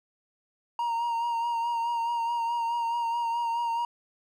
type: tone with vibrato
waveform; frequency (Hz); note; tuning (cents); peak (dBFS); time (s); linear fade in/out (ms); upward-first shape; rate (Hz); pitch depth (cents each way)
triangle; 935; A#5; +5; -24; 0.79-3.85; 2; sine; 4.7; 29
effects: none